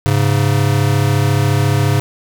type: tone pair together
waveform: square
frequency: 102.8 / 137.11 Hz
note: G#2 / C#3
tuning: -17 / -19 cents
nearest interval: perfect fourth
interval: 498 cents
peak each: -15 dBFS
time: 0.06-2 s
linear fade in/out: 0 ms
effects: none